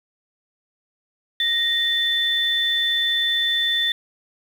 sine tone pair together, 1864.7 / 3520 Hz, A#6 / A7, 0 / 0 cents, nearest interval major seventh, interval 1100 cents, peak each -24 / -19 dBFS, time 1.4-3.92 s, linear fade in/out 2 ms, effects 7-bit

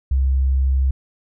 sine tone, 66.4 Hz, C2, 26 cents sharp, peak -14 dBFS, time 0.11-0.91 s, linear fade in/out 5 ms, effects none

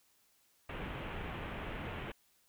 pink low-pass noise, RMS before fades -42 dBFS, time 0.69-2.12 s, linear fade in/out 5 ms, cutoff 3100 Hz, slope 48 dB/octave, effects white hiss -71 dBFS RMS until 2.48 s

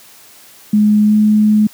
sine tone with pitch glide, 210.5 to 212.6 Hz, G#3 to G#3, +24 to +41 cents, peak -7 dBFS, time 0.73-1.67 s, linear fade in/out 5 ms, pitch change +17 cents, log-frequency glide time 1.05-1.14 s, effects white hiss -42 dBFS RMS until 1.73 s + high-pass 100 Hz 12 dB/octave

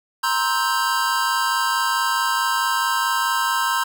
square chord, C dominant seventh, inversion third, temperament just, 941.9 / 1046.5 / 1308.1 / 1569.8 Hz, Bb5 / C6 / E6 / G6, +18 / 0 / -14 / +2 cents, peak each -25 / -24 / -27 / -25 dBFS, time 0.23-3.84 s, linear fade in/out 10 ms, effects none

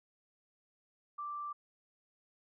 sine tone, 1174.7 Hz, D6, in tune, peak -38 dBFS, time 1.18-1.53 s, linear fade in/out 10 ms, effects none

